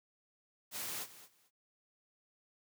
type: noise with echo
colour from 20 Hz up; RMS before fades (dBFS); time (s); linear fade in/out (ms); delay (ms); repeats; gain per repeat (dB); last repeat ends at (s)
white; -41; 0.71-1.07; 50; 220; 2; -15; 1.51
effects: noise-tail reverb RT60 0.1 s tail -20 dB re dry + high-pass 100 Hz 12 dB/octave